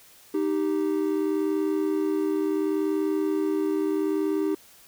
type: tone pair together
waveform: triangle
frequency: 310.4 / 391.1 Hz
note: D#4 / G4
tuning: -4 / -4 cents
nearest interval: major third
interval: 400 cents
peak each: -23 / -24 dBFS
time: 0.34-4.55 s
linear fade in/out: 5 ms
effects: white hiss -53 dBFS RMS until 4.87 s